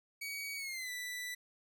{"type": "tone with pitch glide", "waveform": "sawtooth", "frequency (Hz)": [2258, 1977.1], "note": ["C#7", "B6"], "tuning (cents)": [31, 1], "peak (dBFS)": -36, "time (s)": [0.21, 1.35], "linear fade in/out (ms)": 10, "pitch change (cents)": -230, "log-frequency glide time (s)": [0.56, 0.91], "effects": []}